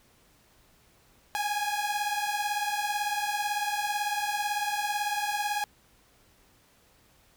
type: beating tone pair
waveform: sawtooth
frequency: 819 / 837 Hz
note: G#5 / G#5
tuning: -24 / +13 cents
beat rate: 18 Hz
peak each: -27 dBFS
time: 1.35-5.64 s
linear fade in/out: 0 ms
effects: pink hiss -62 dBFS RMS until 7.36 s